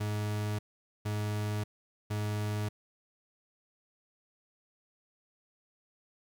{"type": "tone bursts", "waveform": "40% pulse", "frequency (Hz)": 105.1, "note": "G#2", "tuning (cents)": 21, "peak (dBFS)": -30, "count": 3, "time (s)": [0, 2.69], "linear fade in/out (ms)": 10, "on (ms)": 590, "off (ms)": 460, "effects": ["11-bit"]}